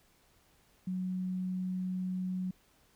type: tone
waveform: sine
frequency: 184.4 Hz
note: F#3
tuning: 6 cents flat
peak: -32 dBFS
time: 0.87-2.51 s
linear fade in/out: 5 ms
effects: pink hiss -67 dBFS RMS until 2.95 s